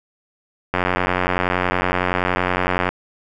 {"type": "click train", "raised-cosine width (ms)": 0.5, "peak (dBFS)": -3, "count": 196, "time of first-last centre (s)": [0.74, 2.89], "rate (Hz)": 90.7, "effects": []}